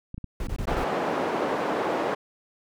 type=clicks; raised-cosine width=5 ms; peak=-23 dBFS; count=4; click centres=0.144 / 0.18 / 0.243 / 0.486 s
type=noise bursts; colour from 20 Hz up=brown; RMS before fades=-29 dBFS; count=5; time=0.4-0.839 s; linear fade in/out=2 ms; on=71 ms; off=21 ms
type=band-pass noise; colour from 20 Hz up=white; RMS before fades=-27 dBFS; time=0.67-2.15 s; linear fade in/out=10 ms; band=270 to 760 Hz; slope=12 dB/octave
effects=none